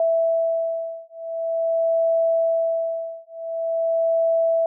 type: beating tone pair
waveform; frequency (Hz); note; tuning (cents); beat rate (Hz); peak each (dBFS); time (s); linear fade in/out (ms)
sine; 659.3 / 659.76; E5 / E5; 0 / +1; 0.46; -22 / -22; 0-4.66; 2
effects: none